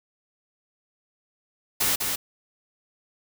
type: noise with echo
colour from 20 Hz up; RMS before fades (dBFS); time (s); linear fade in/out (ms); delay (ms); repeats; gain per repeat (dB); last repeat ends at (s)
white; -23; 1.8-1.96; 10; 200; 1; -4; 2.16
effects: none